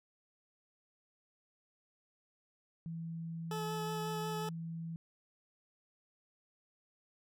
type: tone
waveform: sine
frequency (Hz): 165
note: E3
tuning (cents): +2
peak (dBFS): -39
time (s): 2.86-4.96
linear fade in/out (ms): 0
type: tone with vibrato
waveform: 20% pulse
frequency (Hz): 430.9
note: A4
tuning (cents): -36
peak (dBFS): -33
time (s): 3.51-4.49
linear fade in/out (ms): 2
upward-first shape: sine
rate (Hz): 5.5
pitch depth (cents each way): 9
effects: none